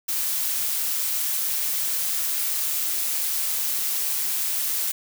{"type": "noise with amplitude modulation", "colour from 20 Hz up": "blue", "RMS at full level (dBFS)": -24, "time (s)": [0.08, 4.92], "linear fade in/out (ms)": 10, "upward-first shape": "sine", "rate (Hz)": 151, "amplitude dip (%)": 25, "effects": []}